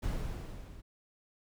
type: noise with level ramp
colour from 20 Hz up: brown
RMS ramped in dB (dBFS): -32 to -50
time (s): 0.02-0.82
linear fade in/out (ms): 20
effects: none